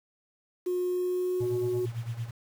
sine tone with pitch glide, 360.5 to 365.7 Hz, F#4 to F#4, -45 to -20 cents, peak -25 dBFS, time 0.66-1.86 s, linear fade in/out 10 ms, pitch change +25 cents, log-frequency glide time 0.89-1.51 s
sine tone with tremolo, 116.54 Hz, A#2, in tune, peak -28 dBFS, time 1.4-2.31 s, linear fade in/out 10 ms, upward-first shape sine, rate 8.9 Hz, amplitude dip 80%
effects tanh soft clip ceiling -22 dBFS + 8-bit

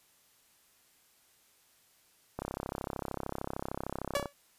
click train, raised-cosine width 1 ms, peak -21 dBFS, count 63, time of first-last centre 2.39-4.257 s, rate 33.2 Hz
sawtooth tone with exponential decay, 570 Hz, C#5, 48 cents sharp, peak -21 dBFS, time 4.15-4.33 s, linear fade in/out 2 ms, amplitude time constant 37 ms
effects white hiss -66 dBFS RMS until 4.58 s + resampled to 32000 Hz

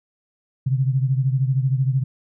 sine beating tone pair, 130 / 143 Hz, C3 / D3, -11 / -46 cents, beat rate 13 Hz, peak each -18 / -23 dBFS, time 0.66-2.04 s, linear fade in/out 10 ms, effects none

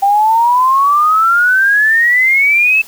sine exponential sweep, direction up, 785 to 2637 Hz, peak -7 dBFS, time 0.02-2.82 s, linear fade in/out 10 ms, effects white hiss -37 dBFS RMS until 2.87 s

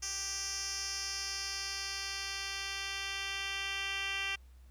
10% pulse tone with band-pass filter sweep, 392 Hz, G4, in tune, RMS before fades -38 dBFS, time 0.02-4.36 s, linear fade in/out 10 ms, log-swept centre 6100 to 3000 Hz, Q 3, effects added 63 Hz sine -53 dBFS peak until 4.7 s + pink hiss -70 dBFS RMS until 4.7 s

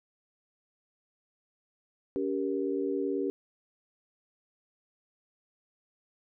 sine chord, G diminished, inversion second, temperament just, 282.2 / 392 / 470.4 Hz, Db4 / G4 / Bb4, +31 / 0 / +16 cents, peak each -32 / -31 / -35 dBFS, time 2.16-3.3 s, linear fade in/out 0 ms, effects none

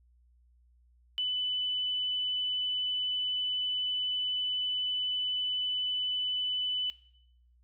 sine tone, 2996 Hz, F#7, 21 cents sharp, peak -28 dBFS, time 1.18-6.9 s, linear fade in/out 0 ms, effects noise-tail reverb RT60 0.7 s tail -18 dB re dry + added 60 Hz sine -61 dBFS peak until 7.63 s

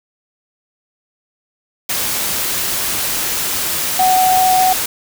sine tone in noise, 745 Hz, F#5, 12 cents sharp, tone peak -10 dBFS, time 3.99-4.73 s, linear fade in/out 5 ms, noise white, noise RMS -19 dBFS, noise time 1.89-4.86 s, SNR +6 dB, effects none

